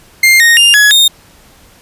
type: tone with pitch steps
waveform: 40% pulse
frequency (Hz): 2108 / 1858 / 2806 / 1685 / 3678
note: C7 / A#6 / F7 / G#6 / A#7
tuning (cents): +12 / -6 / +8 / +25 / -24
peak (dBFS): -3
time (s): 0.23-1.08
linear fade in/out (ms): 5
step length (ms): 170
effects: pink hiss -43 dBFS RMS until 1.81 s + resampled to 32000 Hz